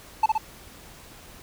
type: tone with echo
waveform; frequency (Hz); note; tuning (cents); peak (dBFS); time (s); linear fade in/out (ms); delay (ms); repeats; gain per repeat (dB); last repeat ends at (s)
triangle; 874; A5; -12; -13; 0.23-0.26; 5; 60; 2; -3; 0.38
effects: pink hiss -47 dBFS RMS until 1.42 s